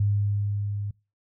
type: tone with level ramp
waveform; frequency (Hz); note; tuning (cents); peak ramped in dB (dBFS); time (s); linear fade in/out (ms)
sine; 102.1; G#2; -29; -19 to -28; 0-0.91; 5
effects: noise-tail reverb RT60 0.3 s tail -25 dB re dry